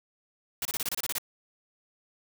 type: noise bursts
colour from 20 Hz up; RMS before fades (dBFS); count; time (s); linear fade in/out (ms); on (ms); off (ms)
white; -31; 10; 0.62-1.183; 2; 32; 27
effects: none